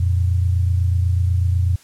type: tone pair together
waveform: sine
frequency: 87.31 / 115.41 Hz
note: F2 / A#2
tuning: 0 / -17 cents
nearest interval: perfect fourth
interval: 483 cents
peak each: -15 / -23 dBFS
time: 0-1.76 s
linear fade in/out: 5 ms
effects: white hiss -50 dBFS RMS until 1.83 s + low-pass 11000 Hz 12 dB/octave